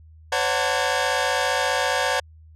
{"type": "tone cluster", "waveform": "sawtooth", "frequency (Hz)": [513, 568, 741, 899, 1639], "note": ["C5", "C#5", "F#5", "A5", "G#6"], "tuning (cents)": [-34, 42, 2, 37, -23], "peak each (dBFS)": -23, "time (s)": [0.32, 2.2], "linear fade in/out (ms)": 5, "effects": ["added 79 Hz sine -45 dBFS peak until 2.55 s", "low-pass 8000 Hz 12 dB/octave"]}